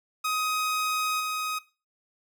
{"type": "tone with level steps", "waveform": "sawtooth", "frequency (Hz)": 1257, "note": "D#6", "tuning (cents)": 17, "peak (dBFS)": [-22, -25], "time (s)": [0.24, 1.59], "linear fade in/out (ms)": 10, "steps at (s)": 1.19, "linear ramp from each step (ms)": 20, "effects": ["noise-tail reverb RT60 0.3 s tail -17 dB re dry"]}